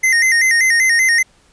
square tone with vibrato, 1954 Hz, B6, 19 cents flat, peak -11 dBFS, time 0.03-1.23 s, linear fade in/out 10 ms, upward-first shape square, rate 5.2 Hz, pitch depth 91 cents each way, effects pink hiss -53 dBFS RMS until 1.52 s + resampled to 22050 Hz

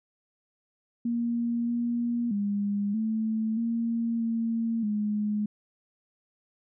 sine tone with pitch steps, 235.4 / 237.4 / 203 / 220.3 / 231.1 / 228.4 / 209.7 Hz, A#3 / A#3 / G#3 / A3 / A#3 / A#3 / G#3, +17 / +32 / -39 / +2 / -15 / -35 / +17 cents, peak -25 dBFS, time 1.05-5.46 s, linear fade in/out 5 ms, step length 630 ms, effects none

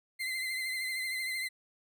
35% pulse tone with vibrato, 2064 Hz, C7, 24 cents flat, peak -31 dBFS, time 0.19-1.49 s, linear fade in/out 20 ms, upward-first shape triangle, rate 13 Hz, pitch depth 45 cents each way, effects none

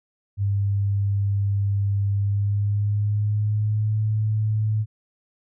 sine tone with pitch glide, 100 to 107.8 Hz, G2 to A2, +35 to -35 cents, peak -19 dBFS, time 0.37-4.86 s, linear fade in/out 50 ms, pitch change +130 cents, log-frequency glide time 2.11-4.01 s, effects none

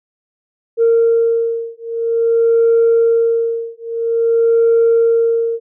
sine beating tone pair, 460.3 / 460.8 Hz, A#4 / A#4, -22 / -20 cents, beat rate 0.5 Hz, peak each -13 dBFS, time 0.77-5.6 s, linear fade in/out 50 ms, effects tanh soft clip ceiling -5 dBFS

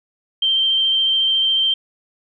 sine tone with vibrato, 3136 Hz, G7, in tune, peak -14 dBFS, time 0.42-1.74 s, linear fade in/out 5 ms, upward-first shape triangle, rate 14 Hz, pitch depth 13 cents each way, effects none

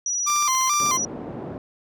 sine tone, 5840 Hz, F#8, 24 cents flat, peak -22 dBFS, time 0.06-1.05 s, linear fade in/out 2 ms
40% pulse tone with vibrato, 1111 Hz, C#6, 4 cents sharp, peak -20 dBFS, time 0.26-0.98 s, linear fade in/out 20 ms, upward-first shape square, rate 2.3 Hz, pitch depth 110 cents each way
click train, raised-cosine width 0.2 ms, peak -20 dBFS, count 10, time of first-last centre 0.3-0.863 s, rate 16 Hz
pink band-pass noise, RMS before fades -34 dBFS, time 0.8-1.58 s, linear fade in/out 2 ms, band 150 to 600 Hz, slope 12 dB/octave
effects none

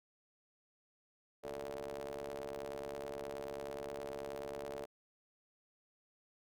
sawtooth ring-modulated tone, 69.4 Hz, C#2, 3 cents sharp, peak -35 dBFS, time 1.43-4.86 s, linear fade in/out 20 ms, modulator 512 Hz, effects none

